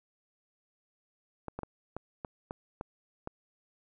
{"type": "clicks", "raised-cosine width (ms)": 1, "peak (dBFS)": -23, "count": 8, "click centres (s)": [1.483, 1.59, 1.633, 1.966, 2.248, 2.509, 2.811, 3.274], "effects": []}